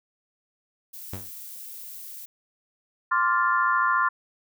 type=noise; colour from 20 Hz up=violet; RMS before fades=-40 dBFS; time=0.93-2.26 s; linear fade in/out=10 ms
type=tone with exponential decay; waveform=sawtooth; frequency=95.9 Hz; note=G2; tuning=37 cents flat; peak=-26 dBFS; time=1.13-1.34 s; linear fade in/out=0 ms; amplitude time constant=45 ms
type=chord; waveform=sine; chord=D minor seventh; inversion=third; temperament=equal with one note detuned; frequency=1046.5 / 1160.5 / 1396.9 / 1760 Hz; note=C6 / D6 / F6 / A6; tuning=0 / -21 / 0 / 0 cents; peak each=-23 / -27 / -24 / -29 dBFS; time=3.11-4.09 s; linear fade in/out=10 ms
effects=none